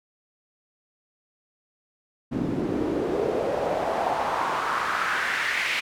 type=noise with band-pass filter sweep; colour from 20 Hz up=pink; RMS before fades=-26 dBFS; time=2.31-5.81 s; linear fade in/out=20 ms; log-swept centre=240 to 2400 Hz; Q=3; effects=none